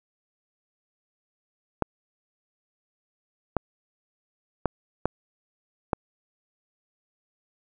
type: clicks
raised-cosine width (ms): 1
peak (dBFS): -8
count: 5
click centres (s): 1.823 / 3.567 / 4.657 / 5.056 / 5.932
effects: none